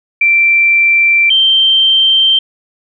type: tone pair in turn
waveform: sine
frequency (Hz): 2349 / 3135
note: D7 / G7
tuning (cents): 0 / -1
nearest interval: perfect fourth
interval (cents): 499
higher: second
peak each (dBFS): -6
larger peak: neither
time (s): 0.21-1.3 / 1.3-2.39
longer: neither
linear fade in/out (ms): 5
effects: none